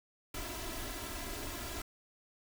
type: noise with comb filter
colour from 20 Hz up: pink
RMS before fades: -41 dBFS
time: 0.34-1.82 s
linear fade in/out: 5 ms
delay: 3 ms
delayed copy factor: +0.8
effects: none